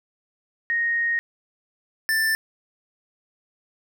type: tone pair in turn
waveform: sine / square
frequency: 1864.7 / 1773.2 Hz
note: A#6 / A6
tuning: 0 / +13 cents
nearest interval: minor second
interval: 87 cents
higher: first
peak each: -20 dBFS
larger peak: neither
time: 0.7-1.19 / 2.09-2.35 s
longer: first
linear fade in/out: 0 ms
effects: none